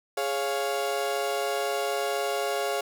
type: chord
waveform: 35% pulse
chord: Db major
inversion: second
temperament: equal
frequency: 415.3 / 554.4 / 698.5 Hz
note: Ab4 / Db5 / F5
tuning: 0 / 0 / 0 cents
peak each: -29 dBFS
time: 0.17-2.81 s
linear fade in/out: 5 ms
effects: none